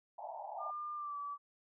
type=band-pass noise; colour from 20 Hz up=white; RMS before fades=-45 dBFS; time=0.18-0.71 s; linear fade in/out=5 ms; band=610 to 920 Hz; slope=96 dB/octave
type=tone with pitch glide; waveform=sine; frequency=1200 to 1151.1 Hz; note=D6 to D6; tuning=+37 to -35 cents; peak=-39 dBFS; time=0.58-1.38 s; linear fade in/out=50 ms; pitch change=-72 cents; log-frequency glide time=0.95-1.17 s
effects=none